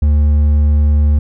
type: tone with hard clipping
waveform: triangle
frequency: 74.2 Hz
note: D2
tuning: 18 cents sharp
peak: -9 dBFS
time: 0.02-1.19 s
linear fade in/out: 5 ms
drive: 7 dB
effects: none